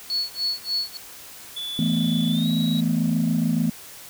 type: tone with tremolo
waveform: sine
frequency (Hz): 4400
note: C#8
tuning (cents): -14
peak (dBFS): -20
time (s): 0.1-0.97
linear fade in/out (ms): 0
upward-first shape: sine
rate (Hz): 3.4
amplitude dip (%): 100
type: tone with pitch glide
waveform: triangle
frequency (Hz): 3453 to 3854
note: A7 to B7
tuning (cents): -33 to -43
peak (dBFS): -27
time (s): 1.56-2.81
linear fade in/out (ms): 10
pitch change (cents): +190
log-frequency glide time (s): 2.3-2.48
type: chord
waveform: sine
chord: E suspended fourth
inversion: none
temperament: equal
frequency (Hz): 164.81 / 220 / 246.9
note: E3 / A3 / B3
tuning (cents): 0 / 0 / 0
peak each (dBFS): -22 / -22 / -23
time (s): 1.79-3.7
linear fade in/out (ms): 2
effects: tanh soft clip ceiling -13 dBFS + white hiss -42 dBFS RMS until 4.09 s